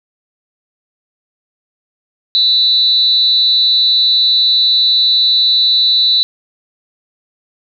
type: tone with amplitude modulation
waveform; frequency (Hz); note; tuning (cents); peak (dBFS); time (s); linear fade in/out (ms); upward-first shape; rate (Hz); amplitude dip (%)
sine; 3960; B7; +4; -5; 2.35-6.23; 0; sine; 292; 65
effects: none